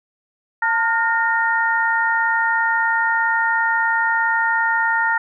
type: tone cluster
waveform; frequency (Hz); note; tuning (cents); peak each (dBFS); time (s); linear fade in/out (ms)
sine; 902 / 1417 / 1839; A5 / F6 / A#6; +43 / +25 / -24; -20; 0.62-5.18; 5
effects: none